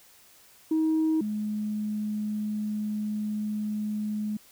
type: tone pair in turn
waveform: sine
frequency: 316.8 / 211.4 Hz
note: D#4 / G#3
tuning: +31 / +31 cents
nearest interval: perfect fifth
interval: 700 cents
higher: first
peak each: -20 / -27 dBFS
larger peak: first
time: 0.71-1.21 / 1.21-4.37 s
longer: second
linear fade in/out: 5 ms
effects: tanh soft clip ceiling -19 dBFS + white hiss -56 dBFS RMS until 4.51 s